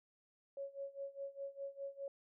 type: tone with tremolo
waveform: sine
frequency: 554 Hz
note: C#5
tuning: 1 cent flat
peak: -40 dBFS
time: 0.57-2.08 s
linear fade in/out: 2 ms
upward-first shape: sine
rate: 4.9 Hz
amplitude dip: 90%
effects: none